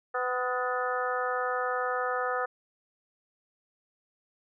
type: harmonic tone with a mistuned harmonic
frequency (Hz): 251.1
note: B3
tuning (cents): +29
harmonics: 2 / 3 / 4 / 5 / 6 / 7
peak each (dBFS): -32 / -34 / -40 / -32 / -36 / -38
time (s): 0.14-2.46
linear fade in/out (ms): 10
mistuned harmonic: 6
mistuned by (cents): -49
effects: none